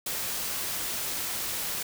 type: noise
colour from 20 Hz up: white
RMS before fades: -32 dBFS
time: 0.06-1.83 s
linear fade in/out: 5 ms
effects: none